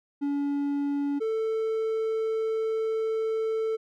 triangle tone pair in turn, 284.4 / 443.2 Hz, C#4 / A4, +45 / +13 cents, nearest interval minor sixth, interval 768 cents, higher second, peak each -23 dBFS, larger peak neither, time 0.21-1.2 / 1.2-3.77 s, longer second, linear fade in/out 20 ms, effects none

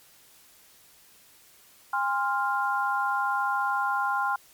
sine chord, F minor, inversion first, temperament equal with one note detuned, 812.1 / 1046.5 / 1396.9 Hz, Ab5 / C6 / F6, -39 / 0 / 0 cents, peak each -28 dBFS, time 1.93-4.36 s, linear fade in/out 5 ms, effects white hiss -56 dBFS RMS until 4.53 s + MP3 96 kbps

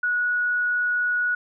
sine tone, 1462 Hz, F#6, 21 cents flat, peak -20 dBFS, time 0.03-1.35 s, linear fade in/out 5 ms, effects none

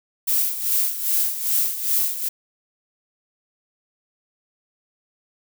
violet noise with tremolo, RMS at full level -19 dBFS, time 0.27-2.29 s, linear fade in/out 10 ms, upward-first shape sine, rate 2.5 Hz, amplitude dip 70%, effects none

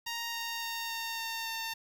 10% pulse tone with pitch steps, 932.3 / 926.9 / 921.6 / 916.3 / 911 / 905.8 Hz, A#5 / A#5 / A#5 / A#5 / A#5 / A#5, 0 / -10 / -20 / -30 / -40 / -50 cents, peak -26 dBFS, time 0.06-1.74 s, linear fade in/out 10 ms, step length 280 ms, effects 9-bit

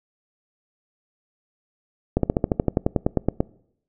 slowing click train, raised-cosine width 2 ms, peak -5 dBFS, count 15, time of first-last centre 2.17-3.405 s, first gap 63 ms, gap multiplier 1.05, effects noise-tail reverb RT60 0.7 s tail -23 dB re dry

